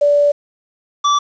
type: tone pair in turn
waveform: sine / square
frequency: 580 / 1160 Hz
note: D5 / D6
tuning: -22 / -22 cents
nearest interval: octave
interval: 1200 cents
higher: second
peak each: -9 / -12 dBFS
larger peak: first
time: 0.01-0.32 / 1.04-1.19 s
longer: first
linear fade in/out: 10 ms
effects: resampled to 16000 Hz + 7-bit